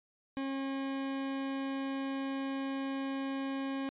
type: tone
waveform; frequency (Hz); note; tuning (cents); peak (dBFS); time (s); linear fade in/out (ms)
40% pulse; 271.1; C#4; -38; -33; 0.37-3.89; 0
effects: resampled to 8000 Hz